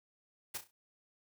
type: noise with echo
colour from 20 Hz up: white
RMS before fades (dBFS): -39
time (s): 0.54-0.58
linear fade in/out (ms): 10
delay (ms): 33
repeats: 4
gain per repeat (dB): -9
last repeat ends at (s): 0.712
effects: none